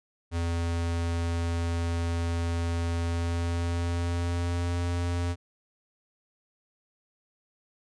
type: tone with pitch glide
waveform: square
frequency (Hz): 84.7 to 86.98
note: E2 to F2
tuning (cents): +48 to -6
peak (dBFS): -27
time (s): 0.31-5.36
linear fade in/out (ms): 50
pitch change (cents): +46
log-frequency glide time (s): 3.05-4.8
effects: resampled to 22050 Hz